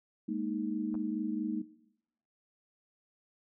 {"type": "chord", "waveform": "sine", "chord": "Ab suspended second", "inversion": "none", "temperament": "equal with one note detuned", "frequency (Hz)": [207.7, 232.3, 311.1], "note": ["Ab3", "Bb3", "Eb4"], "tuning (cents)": [0, -6, 0], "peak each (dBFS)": -36, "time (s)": [0.28, 1.62], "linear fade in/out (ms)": 10}
{"type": "clicks", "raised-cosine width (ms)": 1, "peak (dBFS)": -35, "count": 2, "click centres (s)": [0.943, 0.952]}
{"effects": ["noise-tail reverb RT60 0.8 s tail -17 dB re dry"]}